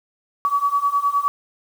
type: beating tone pair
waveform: sine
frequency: 1133 / 1142.7 Hz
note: C#6 / D6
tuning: +37 / -48 cents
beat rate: 9.7 Hz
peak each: -21 / -19 dBFS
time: 0.45-1.28 s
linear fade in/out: 0 ms
effects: 7-bit